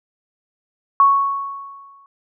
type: tone with exponential decay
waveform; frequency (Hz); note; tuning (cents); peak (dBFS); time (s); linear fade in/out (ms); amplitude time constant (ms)
sine; 1108.7; C#6; 0; -7; 1-2.06; 1; 230
effects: none